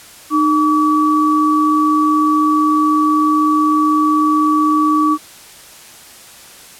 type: tone pair together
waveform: sine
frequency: 306 / 1144 Hz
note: D#4 / D6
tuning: -29 / -46 cents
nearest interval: octave + major seventh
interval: 2283 cents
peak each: -13 dBFS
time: 0.3-5.18 s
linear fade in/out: 50 ms
effects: white hiss -39 dBFS RMS until 6.79 s + low-pass 12000 Hz 12 dB/octave